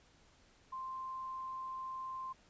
sine tone, 1046.5 Hz, C6, in tune, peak -40 dBFS, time 0.72-2.33 s, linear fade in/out 10 ms, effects pink hiss -66 dBFS RMS until 2.49 s + resampled to 16000 Hz

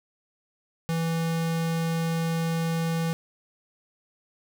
square tone, 164.81 Hz, E3, in tune, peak -25 dBFS, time 0.89-3.13 s, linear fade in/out 0 ms, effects none

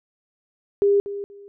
sine tone with echo, 402.7 Hz, G4, 47 cents sharp, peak -14 dBFS, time 0.82-1 s, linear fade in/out 0 ms, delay 240 ms, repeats 2, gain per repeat -13 dB, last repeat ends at 1.48 s, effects none

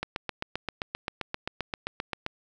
click train, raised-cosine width 0.3 ms, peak -14 dBFS, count 18, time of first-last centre 0.03-2.264 s, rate 7.61 Hz, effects none

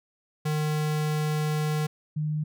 square / sine tone pair in turn, 152.5 / 152.5 Hz, D#3 / D#3, -34 / -34 cents, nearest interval unison, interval 0 cents, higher neither, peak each -25 dBFS, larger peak neither, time 0.45-1.87 / 2.16-2.44 s, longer first, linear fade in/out 10 ms, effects none

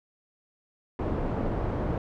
pink low-pass noise, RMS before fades -29 dBFS, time 0.99-1.98 s, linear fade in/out 2 ms, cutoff 740 Hz, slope 12 dB/octave, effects none

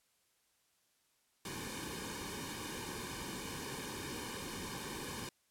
pink noise with comb filter, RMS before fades -43 dBFS, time 1.45-5.29 s, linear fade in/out 2 ms, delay 1.5 ms, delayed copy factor -0.85, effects white hiss -75 dBFS RMS until 5.5 s + low-pass 12000 Hz 12 dB/octave

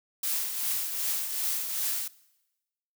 blue noise with tremolo, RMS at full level -28 dBFS, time 0.23-2.08 s, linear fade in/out 5 ms, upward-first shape triangle, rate 2.6 Hz, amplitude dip 55%, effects noise-tail reverb RT60 1.0 s tail -21 dB re dry

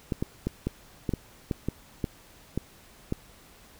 clicks, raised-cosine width 3 ms, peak -14 dBFS, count 11, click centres 0.122 / 0.225 / 0.47 / 0.67 / 1.092 / 1.137 / 1.512 / 1.686 / 2.042 / 2.576 / 3.124 s, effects pink hiss -54 dBFS RMS until 3.79 s

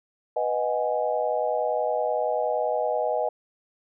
sine chord, G# minor seventh, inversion first, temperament equal, 493.9 / 622.3 / 740 / 830.6 Hz, B4 / D#5 / F#5 / G#5, 0 / 0 / 0 / 0 cents, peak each -28 / -26 / -30 / -30 dBFS, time 0.36-3.29 s, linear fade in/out 5 ms, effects none

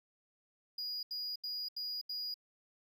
triangle tone bursts, 4891 Hz, D#8, 31 cents flat, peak -36 dBFS, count 5, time 0.78-2.342 s, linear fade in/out 5 ms, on 250 ms, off 78 ms, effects none

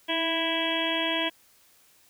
harmonic tone with a mistuned harmonic, 329.6 Hz, E4, in tune, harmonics 1 / 2 / 3 / 5 / 6 / 7 / 8 / 9 / 10, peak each -32 / -32 / -34 / -35 / -36 / -36 / -35 / -36 / -30 dBFS, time 0.08-1.3 s, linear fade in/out 20 ms, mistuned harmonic 1, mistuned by -35 cents, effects white hiss -60 dBFS RMS until 2.09 s

